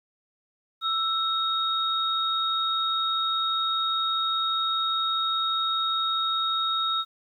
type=tone pair together; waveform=sine; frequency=1324 / 3745 Hz; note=E6 / A#7; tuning=+7 / +7 cents; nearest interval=octave + tritone; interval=1800 cents; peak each=-26 dBFS; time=0.81-7.05 s; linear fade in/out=50 ms; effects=10-bit